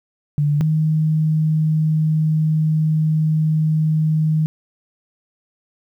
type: tone pair in turn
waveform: sine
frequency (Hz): 146.83 / 156.16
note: D3 / D#3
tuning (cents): 0 / +7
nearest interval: minor second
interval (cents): 107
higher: second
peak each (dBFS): -14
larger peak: neither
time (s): 0.38-0.61 / 0.61-4.46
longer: second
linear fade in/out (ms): 0
effects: 9-bit